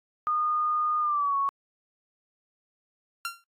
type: tone with pitch glide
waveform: sine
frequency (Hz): 1224 to 1109.5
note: D#6 to C#6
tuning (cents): -29 to +1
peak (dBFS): -23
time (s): 0.27-1.49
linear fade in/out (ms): 0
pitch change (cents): -170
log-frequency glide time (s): 1-1.36
type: tone with exponential decay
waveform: sawtooth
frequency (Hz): 1377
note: F6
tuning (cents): -25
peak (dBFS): -23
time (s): 3.25-3.44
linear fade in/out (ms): 1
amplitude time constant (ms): 40
effects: AAC 48 kbps